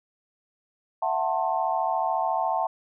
sine chord, F# half-diminished seventh, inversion third, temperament just, 666 / 740 / 888 / 1065.6 Hz, E5 / F#5 / A5 / C6, +18 / 0 / +16 / +31 cents, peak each -29 / -27 / -27 / -32 dBFS, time 1.02-2.67 s, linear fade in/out 5 ms, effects none

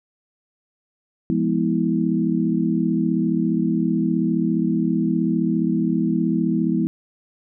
sine tone cluster, 172.6 / 207.8 / 246.9 / 324 Hz, F3 / G#3 / B3 / E4, -20 / +1 / 0 / -30 cents, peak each -23 dBFS, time 1.3-6.87 s, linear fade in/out 0 ms, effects none

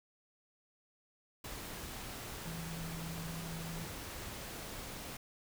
sine tone in noise, 164.81 Hz, E3, in tune, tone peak -42 dBFS, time 2.45-3.85 s, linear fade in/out 5 ms, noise pink, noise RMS -45 dBFS, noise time 1.44-5.17 s, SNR 0 dB, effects none

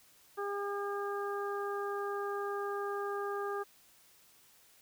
harmonic tone, 403.6 Hz, G#4, 49 cents flat, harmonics 1 / 2 / 3 / 4, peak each -36 / -42 / -40 / -45 dBFS, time 0.37-3.64 s, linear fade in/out 20 ms, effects white hiss -63 dBFS RMS until 4.81 s

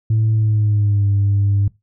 sine tone with pitch glide, 110 to 100.29 Hz, A2 to G2, 0 to +40 cents, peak -11 dBFS, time 0.1-1.68 s, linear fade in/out 5 ms, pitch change -160 cents, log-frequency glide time 0.33-1.07 s, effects noise-tail reverb RT60 0.2 s tail -21 dB re dry + tanh soft clip ceiling -10 dBFS

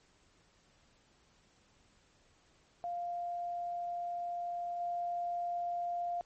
sine tone with level steps, 698.5 Hz, F5, in tune, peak -35 / -33 dBFS, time 2.84-6.21 s, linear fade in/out 0 ms, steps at 4.8 s, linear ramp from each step 5 ms, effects pink hiss -68 dBFS RMS until 6.25 s + MP3 32 kbps

